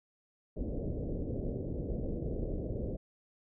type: low-pass noise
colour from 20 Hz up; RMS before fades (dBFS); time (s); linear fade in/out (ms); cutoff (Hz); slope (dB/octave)
pink; -36; 0.56-2.97; 10; 570; 48
effects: none